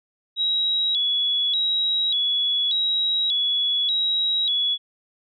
sine tone with vibrato, 3607 Hz, A7, 42 cents sharp, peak -19 dBFS, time 0.36-4.78 s, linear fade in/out 50 ms, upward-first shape square, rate 0.85 Hz, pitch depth 110 cents each way, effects none

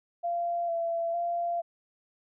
sine tone with vibrato, 681 Hz, F5, 44 cents flat, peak -27 dBFS, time 0.23-1.62 s, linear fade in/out 20 ms, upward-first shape square, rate 1.1 Hz, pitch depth 21 cents each way, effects none

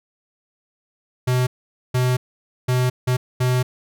square tone bursts at uneven times, 126.2 Hz, B2, 38 cents sharp, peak -17 dBFS, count 5, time 1.27-1.47 / 1.94-2.17 / 2.68-2.9 / 3.07-3.17 / 3.4-3.63 s, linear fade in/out 10 ms, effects none

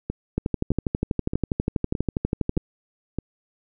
two click trains, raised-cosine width 3 ms, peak -9 / -13 dBFS, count 28 / 6, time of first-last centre 0.38-2.575 / 0.1-3.186 s, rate 12.3 / 1.62 Hz, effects none

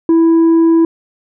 sine tone with tanh clipping, 329.6 Hz, E4, in tune, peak -7 dBFS, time 0.09-0.85 s, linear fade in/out 2 ms, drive 3 dB, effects none

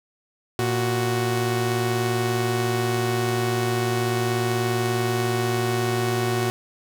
sawtooth tone pair together, 116.54 / 370 Hz, A#2 / F#4, 0 / 0 cents, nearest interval octave + minor sixth, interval 2000 cents, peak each -20 dBFS, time 0.59-6.5 s, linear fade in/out 0 ms, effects none

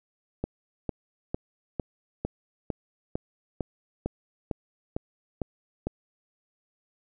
click train, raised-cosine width 2 ms, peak -15 dBFS, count 13, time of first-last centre 0.44-5.87 s, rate 2.21 Hz, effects none

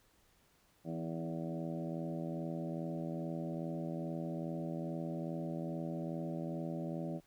harmonic tone with a mistuned harmonic, 82.41 Hz, E2, in tune, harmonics 2 / 3 / 4 / 5 / 6 / 7 / 8 / 9, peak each -40 / -44 / -44 / -51 / -55 / -46 / -51 / -54 dBFS, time 0.84-7.21 s, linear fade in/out 50 ms, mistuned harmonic 4, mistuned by -19 cents, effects pink hiss -70 dBFS RMS until 7.26 s

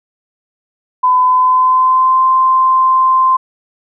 sine tone with pitch glide, 1009 to 1041.6 Hz, B5 to C6, +37 to -8 cents, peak -7 dBFS, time 1.03-3.37 s, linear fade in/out 10 ms, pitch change +55 cents, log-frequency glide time 1.21-2.23 s, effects none

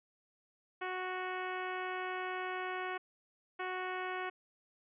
10% pulse tone bursts at uneven times, 369 Hz, F#4, 5 cents flat, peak -28 dBFS, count 2, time 0.81-2.98 / 3.59-4.3 s, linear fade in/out 10 ms, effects resampled to 8000 Hz

